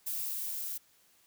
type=noise with level ramp; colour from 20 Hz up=violet; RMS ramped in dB=-35 to -38 dBFS; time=0.06-0.78 s; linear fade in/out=10 ms; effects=white hiss -66 dBFS RMS until 1.26 s